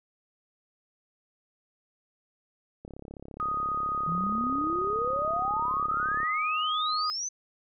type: click train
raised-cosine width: 2 ms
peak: -29 dBFS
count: 118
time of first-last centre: 2.85-6.232 s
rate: 34.6 Hz
type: tone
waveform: sine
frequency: 1246 Hz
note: D#6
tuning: 2 cents sharp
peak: -27 dBFS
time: 3.4-7.1 s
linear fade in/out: 0 ms
type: exponential sweep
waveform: sine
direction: up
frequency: 159 to 6230 Hz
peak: -30 dBFS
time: 4.07-7.29 s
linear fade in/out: 10 ms
effects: none